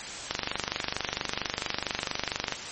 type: click train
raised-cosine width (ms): 0.2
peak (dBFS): -9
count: 55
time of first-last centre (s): 0.31-2.523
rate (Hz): 24.4
effects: white hiss -37 dBFS RMS until 2.71 s + MP3 32 kbps